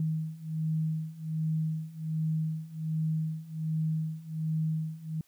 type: beating tone pair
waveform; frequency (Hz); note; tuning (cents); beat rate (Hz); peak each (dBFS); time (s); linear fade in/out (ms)
sine; 157.3 / 158.6; D#3 / D#3; +19 / +33; 1.3; -33 / -31; 0-5.21; 2
effects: white hiss -67 dBFS RMS until 5.27 s